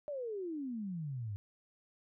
sine exponential sweep, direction down, 606 to 96.8 Hz, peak -37 dBFS, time 0.08-1.36 s, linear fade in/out 0 ms, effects none

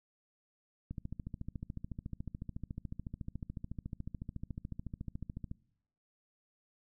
click train, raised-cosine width 5 ms, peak -28 dBFS, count 65, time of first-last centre 0.91-5.514 s, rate 13.9 Hz, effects noise-tail reverb RT60 0.8 s tail -24 dB re dry

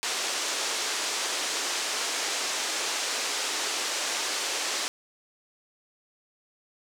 white band-pass noise, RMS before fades -30 dBFS, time 0.03-4.88 s, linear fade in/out 0 ms, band 310 to 7500 Hz, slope 24 dB/octave, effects none

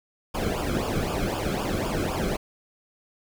brown noise with flanger, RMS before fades -27 dBFS, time 0.34-2.37 s, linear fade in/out 10 ms, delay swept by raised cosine 0.49 to 1.11 ms, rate 3.9 Hz, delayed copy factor -0.85, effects none

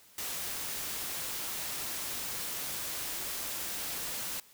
white noise, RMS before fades -37 dBFS, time 0.18-4.4 s, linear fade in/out 2 ms, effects white hiss -59 dBFS RMS until 4.53 s

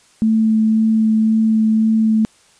sine tone with vibrato, 220 Hz, A3, in tune, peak -11 dBFS, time 0.22-2.25 s, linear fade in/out 0 ms, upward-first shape sine, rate 1.9 Hz, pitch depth 9 cents each way, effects white hiss -52 dBFS RMS until 2.59 s + resampled to 22050 Hz

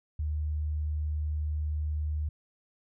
sine tone, 75.9 Hz, D#2, 42 cents flat, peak -28 dBFS, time 0.19-2.29 s, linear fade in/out 5 ms, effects none

